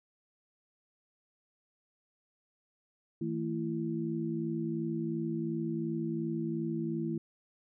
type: tone cluster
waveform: sine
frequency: 160.4 / 223.2 / 334.9 Hz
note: E3 / A3 / E4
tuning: -47 / +25 / +27 cents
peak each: -36 / -36 / -35 dBFS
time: 3.21-7.18 s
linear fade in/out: 5 ms
effects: none